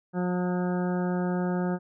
harmonic tone with a mistuned harmonic, 179.6 Hz, F3, 49 cents sharp, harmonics 1 / 2 / 3 / 4 / 5 / 7 / 8 / 9, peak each -26 / -32 / -36 / -38 / -40 / -43 / -44 / -45 dBFS, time 0.13-1.79 s, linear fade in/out 50 ms, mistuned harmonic 8, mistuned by +16 cents, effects none

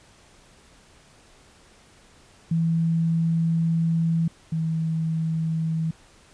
sine tone pair in turn, 164.81 / 161.23 Hz, E3 / E3, 0 / -38 cents, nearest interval unison, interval 38 cents, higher first, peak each -19 / -22 dBFS, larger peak first, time 2.51-4.28 / 4.52-5.91 s, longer first, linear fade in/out 5 ms, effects pink hiss -54 dBFS RMS until 6.33 s + resampled to 22050 Hz

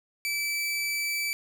sawtooth tone, 2314 Hz, D7, 26 cents flat, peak -24 dBFS, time 0.25-1.33 s, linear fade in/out 0 ms, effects none

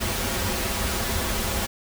pink noise with comb filter, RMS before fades -26 dBFS, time 0-1.67 s, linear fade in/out 20 ms, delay 6.7 ms, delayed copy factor -0.7, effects none

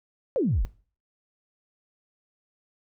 sine exponential sweep, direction down, 587.3 to 35.69 Hz, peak -21 dBFS, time 0.36-0.65 s, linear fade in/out 0 ms, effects noise-tail reverb RT60 0.4 s tail -19 dB re dry

